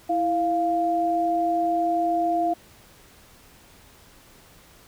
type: tone pair together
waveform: sine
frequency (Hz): 329.6 / 696.8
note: E4 / F5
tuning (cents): 0 / -4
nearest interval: octave + minor second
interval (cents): 1296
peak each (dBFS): -26 / -21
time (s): 0.09-2.54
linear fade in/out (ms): 10
effects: pink hiss -52 dBFS RMS until 4.87 s